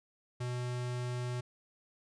square tone, 123.47 Hz, B2, in tune, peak -35 dBFS, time 0.4-1.41 s, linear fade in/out 10 ms, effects resampled to 22050 Hz

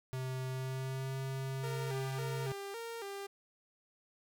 square tone with pitch glide, 129.9 to 133.71 Hz, C3 to C3, -12 to +38 cents, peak -37 dBFS, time 0.13-2.52 s, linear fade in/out 0 ms, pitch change +50 cents, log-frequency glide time 0.48-1.18 s
sawtooth tone with vibrato, 428.6 Hz, A4, 45 cents flat, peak -37 dBFS, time 1.63-3.27 s, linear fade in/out 10 ms, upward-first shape square, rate 1.8 Hz, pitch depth 130 cents each way
effects none

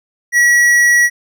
triangle tone with tanh clipping, 1926 Hz, B6, 44 cents flat, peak -9 dBFS, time 0.32-1.1 s, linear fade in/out 50 ms, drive 16 dB, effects none

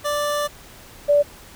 25% pulse / sine tone pair in turn, 587.3 / 581.2 Hz, D5 / D5, 0 / -18 cents, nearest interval unison, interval 18 cents, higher first, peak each -17 / -12 dBFS, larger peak second, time 0.04-0.48 / 1.08-1.23 s, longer first, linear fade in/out 20 ms, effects pink hiss -44 dBFS RMS until 1.55 s

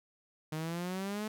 sawtooth exponential sweep, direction up, 153.5 to 217.6 Hz, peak -31 dBFS, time 0.52-1.28 s, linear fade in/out 5 ms, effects none

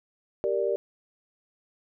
sine chord, G minor, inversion none, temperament equal, 392 / 466.2 / 587.3 Hz, G4 / Bb4 / D5, 0 / 0 / 0 cents, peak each -28 dBFS, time 0.44-0.76 s, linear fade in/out 0 ms, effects none

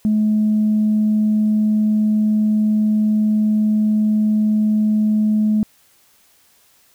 sine tone, 213.8 Hz, A3, 49 cents flat, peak -12 dBFS, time 0.05-5.63 s, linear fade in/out 0 ms, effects tanh soft clip ceiling -9 dBFS + white hiss -55 dBFS RMS until 6.94 s

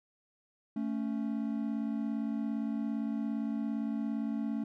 triangle tone pair together, 221 / 278.5 Hz, A3 / C#4, +8 / +8 cents, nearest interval major third, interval 400 cents, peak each -31 / -34 dBFS, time 0.76-4.64 s, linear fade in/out 5 ms, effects none

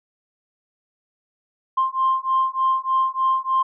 sine beating tone pair, 1051 / 1054.3 Hz, C6 / C6, +7 / +13 cents, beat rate 3.3 Hz, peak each -20 dBFS, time 1.77-3.63 s, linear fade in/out 10 ms, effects tanh soft clip ceiling -11 dBFS

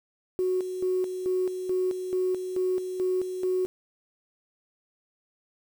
sine tone with tremolo, 369.2 Hz, F#4, 4 cents flat, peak -22 dBFS, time 0.39-3.66 s, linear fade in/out 0 ms, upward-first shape square, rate 2.3 Hz, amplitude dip 60%, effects tanh soft clip ceiling -18 dBFS + 8-bit

